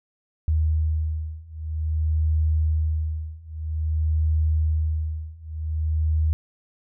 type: beating tone pair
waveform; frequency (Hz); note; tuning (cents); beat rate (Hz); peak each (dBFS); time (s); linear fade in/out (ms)
sine; 78 / 78.51; D#2 / D#2; +5 / +16; 0.51; -24 / -23; 0.48-6.33; 0
effects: none